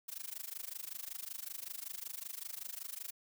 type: noise with amplitude modulation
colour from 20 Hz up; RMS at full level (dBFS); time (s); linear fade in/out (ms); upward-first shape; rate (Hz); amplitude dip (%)
blue; -41; 0.08-3.11; 10; sine; 25.3; 95
effects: none